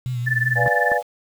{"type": "tone with vibrato", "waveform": "sine", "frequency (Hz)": 123.47, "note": "B2", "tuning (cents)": 0, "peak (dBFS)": -22, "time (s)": [0.06, 0.68], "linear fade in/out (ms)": 0, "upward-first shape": "sine", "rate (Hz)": 5.3, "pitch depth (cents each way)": 50}
{"type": "tone with tremolo", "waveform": "sine", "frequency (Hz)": 1760, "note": "A6", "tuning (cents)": 0, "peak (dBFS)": -15, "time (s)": [0.26, 0.98], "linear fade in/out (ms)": 20, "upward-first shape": "sine", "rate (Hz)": 20, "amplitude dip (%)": 90}
{"type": "chord", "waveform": "sine", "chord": "B diminished seventh", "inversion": "none", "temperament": "equal", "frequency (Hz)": [493.9, 587.3, 698.5, 830.6], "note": ["B4", "D5", "F5", "Ab5"], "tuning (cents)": [0, 0, 0, 0], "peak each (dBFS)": -24, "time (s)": [0.55, 1.03], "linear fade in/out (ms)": 50}
{"type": "clicks", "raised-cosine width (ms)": 1, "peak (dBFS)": -15, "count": 2, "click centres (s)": [0.662, 0.918]}
{"effects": ["7-bit"]}